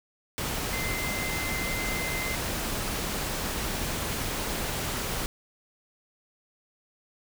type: tone in noise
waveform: sine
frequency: 2073 Hz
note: C7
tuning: 17 cents flat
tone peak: -33 dBFS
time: 0.73-2.35 s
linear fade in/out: 0 ms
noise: pink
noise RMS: -31 dBFS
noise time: 0.38-5.26 s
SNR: -5 dB
effects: none